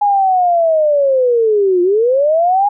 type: linear two-way sweep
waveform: sine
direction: down then up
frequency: 830.6 to 347.4 to 830.6 Hz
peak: -9 dBFS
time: 0.01-2.69 s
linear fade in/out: 10 ms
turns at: 1.82 s
effects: none